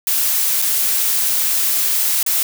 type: noise with dropouts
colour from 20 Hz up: blue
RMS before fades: -17 dBFS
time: 0.07-2.43 s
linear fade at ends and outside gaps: 1 ms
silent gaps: 0.618-0.622 / 2.229-2.263 s
effects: none